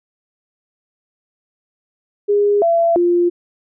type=tone with pitch steps; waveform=sine; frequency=409.6 / 674 / 349.1 Hz; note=G#4 / E5 / F4; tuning=-24 / +38 / -1 cents; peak=-11 dBFS; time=2.28-3.3 s; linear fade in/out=20 ms; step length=340 ms; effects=none